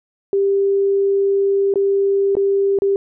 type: tone with dropouts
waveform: sine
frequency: 395.3 Hz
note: G4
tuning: 15 cents sharp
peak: -13 dBFS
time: 0.33-2.96 s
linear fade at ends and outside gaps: 1 ms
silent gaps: 1.739-1.757 / 2.353-2.368 / 2.788-2.82 s
effects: none